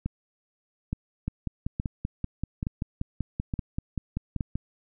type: two click trains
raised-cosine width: 5 ms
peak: -16 / -16 dBFS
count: 18 / 6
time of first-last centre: 1.28-4.556 / 0.06-4.408 s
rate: 5.19 / 1.15 Hz
effects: none